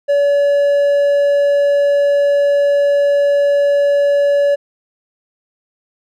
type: tone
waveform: triangle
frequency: 570 Hz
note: C#5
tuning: 48 cents sharp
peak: -8 dBFS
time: 0.08-4.56 s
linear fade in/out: 20 ms
effects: none